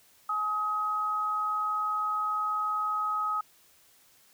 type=tone pair together; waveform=sine; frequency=845 / 1266.1 Hz; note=G#5 / D#6; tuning=+30 / +30 cents; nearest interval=perfect fifth; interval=700 cents; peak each=-37 / -27 dBFS; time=0.29-3.41 s; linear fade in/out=5 ms; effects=white hiss -61 dBFS RMS until 4.33 s